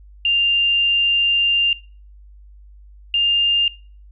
sine tone pair in turn, 2794 / 2805 Hz, F7 / F7, 0 / +7 cents, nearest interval unison, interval 7 cents, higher second, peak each -14 dBFS, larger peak neither, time 0.25-1.73 / 3.14-3.68 s, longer first, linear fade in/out 2 ms, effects noise-tail reverb RT60 0.4 s tail -21 dB re dry + added 50 Hz sine -41 dBFS peak until 4.11 s

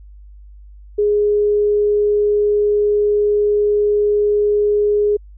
sine tone, 415.3 Hz, G#4, in tune, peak -12 dBFS, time 0.98-5.17 s, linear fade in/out 10 ms, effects added 50 Hz sine -37 dBFS peak until 5.37 s

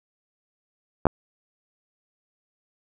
clicks, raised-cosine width 1 ms, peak -4 dBFS, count 2, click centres 1.055 / 1.068 s, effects none

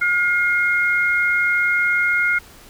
sine tone pair together, 1426 / 2137 Hz, F6 / C7, +36 / +36 cents, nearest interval perfect fifth, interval 700 cents, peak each -18 dBFS, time 0.01-2.39 s, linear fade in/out 10 ms, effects pink hiss -45 dBFS RMS until 2.69 s

